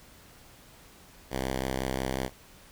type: tone with vibrato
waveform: 5% pulse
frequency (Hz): 65.41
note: C2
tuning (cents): 0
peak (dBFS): -18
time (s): 1.3-2.3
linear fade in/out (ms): 50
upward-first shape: sine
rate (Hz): 6.1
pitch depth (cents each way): 12
effects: pink hiss -54 dBFS RMS until 2.71 s